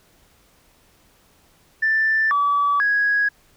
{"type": "tone with pitch steps", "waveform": "sine", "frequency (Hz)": [1770, 1147, 1660], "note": ["A6", "D6", "G#6"], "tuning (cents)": [10, -41, -1], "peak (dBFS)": -15, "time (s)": [1.82, 3.29], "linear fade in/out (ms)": 10, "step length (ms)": 490, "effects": ["tanh soft clip ceiling -11 dBFS", "pink hiss -57 dBFS RMS until 3.56 s"]}